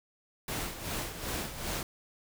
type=noise with tremolo; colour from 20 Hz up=pink; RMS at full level=-34 dBFS; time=0.48-1.83 s; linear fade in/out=2 ms; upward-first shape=sine; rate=2.6 Hz; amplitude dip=65%; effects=none